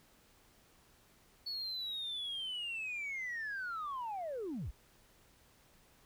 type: linear sweep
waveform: sine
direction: down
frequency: 4435 to 36.92 Hz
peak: -36 dBFS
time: 1.46-4.71 s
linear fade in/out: 10 ms
effects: tanh soft clip ceiling -35 dBFS + pink hiss -66 dBFS RMS until 6.05 s